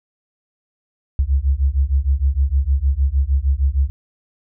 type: beating tone pair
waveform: sine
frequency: 65.41 / 71.91 Hz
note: C2 / D2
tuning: 0 / -36 cents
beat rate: 6.5 Hz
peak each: -17 dBFS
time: 1.19-3.9 s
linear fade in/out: 0 ms
effects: none